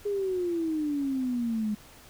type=exponential sweep; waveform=sine; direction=down; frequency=415.3 to 207.7 Hz; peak=-26 dBFS; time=0.05-1.75 s; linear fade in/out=10 ms; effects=pink hiss -52 dBFS RMS until 2.09 s